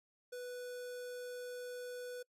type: tone with notch filter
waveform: square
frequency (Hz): 493.9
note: B4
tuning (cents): 0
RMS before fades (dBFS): -45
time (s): 0.32-2.23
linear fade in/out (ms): 10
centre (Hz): 2700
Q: 2
effects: noise-tail reverb RT60 0.1 s tail -25 dB re dry + resampled to 32000 Hz